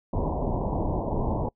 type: low-pass noise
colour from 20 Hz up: pink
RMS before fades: -27 dBFS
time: 0.13-1.49 s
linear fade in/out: 5 ms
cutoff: 1000 Hz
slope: 96 dB/octave
effects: noise-tail reverb RT60 0.1 s tail -25 dB re dry